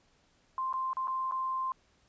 sine tone with dropouts, 1046.5 Hz, C6, in tune, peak -30 dBFS, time 0.58-1.72 s, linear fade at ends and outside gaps 1 ms, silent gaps 0.728-0.739 / 0.932-0.969 / 1.073-1.08 / 1.312-1.321 s, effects pink hiss -68 dBFS RMS until 2.08 s + resampled to 16000 Hz

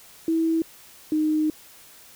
sine tone pair in turn, 325.6 / 308.6 Hz, E4 / D#4, -21 / -14 cents, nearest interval minor second, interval 93 cents, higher first, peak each -19 dBFS, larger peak neither, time 0.28-0.62 / 1.12-1.5 s, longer second, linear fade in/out 2 ms, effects white hiss -49 dBFS RMS until 2.15 s

